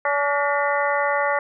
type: harmonic tone with a mistuned harmonic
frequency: 285.9 Hz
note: D4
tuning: 46 cents flat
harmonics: 2 / 3 / 4 / 5 / 6 / 7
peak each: -23 / -25 / -26 / -27 / -28 / -28 dBFS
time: 0.05-1.39 s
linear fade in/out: 2 ms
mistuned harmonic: 6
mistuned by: +94 cents
effects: none